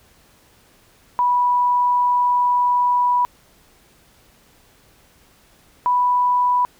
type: tone pair in turn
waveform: sine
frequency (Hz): 981 / 986.7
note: B5 / B5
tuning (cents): -12 / -2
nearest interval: unison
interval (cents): 10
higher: second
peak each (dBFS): -14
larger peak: neither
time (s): 1.19-3.25 / 5.86-6.65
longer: first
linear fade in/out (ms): 0
effects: pink hiss -54 dBFS RMS until 6.79 s